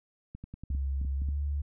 clicks, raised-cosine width 5 ms, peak -29 dBFS, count 10, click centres 0.35 / 0.44 / 0.54 / 0.636 / 0.704 / 0.749 / 1.015 / 1.049 / 1.219 / 1.288 s
sine tone with pitch glide, 68.2 to 71.88 Hz, C#2 to D2, -28 to -37 cents, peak -28 dBFS, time 0.7-1.62 s, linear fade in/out 10 ms, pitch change +91 cents, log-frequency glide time 1.15-1.36 s
effects none

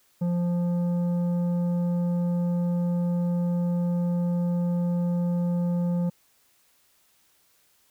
triangle tone with tanh clipping, 174.61 Hz, F3, in tune, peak -24 dBFS, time 0.21-6.1 s, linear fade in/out 10 ms, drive 13 dB, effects white hiss -64 dBFS RMS until 7.9 s

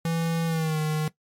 square tone with pitch glide, 165.5 to 154.42 Hz, E3 to D#3, +7 to -13 cents, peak -24 dBFS, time 0.05-1.08 s, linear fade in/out 2 ms, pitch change -120 cents, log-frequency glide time 0.46-0.79 s, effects noise-tail reverb RT60 0.1 s tail -17 dB re dry + MP3 64 kbps

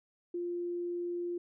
sine tone, 349.2 Hz, F4, in tune, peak -33 dBFS, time 0.34-1.38 s, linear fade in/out 5 ms, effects none

